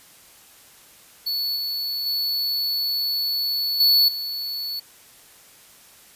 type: tone with level steps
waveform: square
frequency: 4429 Hz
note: C#8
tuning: 2 cents flat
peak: -23 / -25 / -22 / -14 / -27 dBFS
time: 1.26-4.8 s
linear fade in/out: 10 ms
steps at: 1.56 / 2.06 / 3.8 / 4.08 s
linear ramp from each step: 5 ms
effects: white hiss -50 dBFS RMS until 6.15 s + resampled to 32000 Hz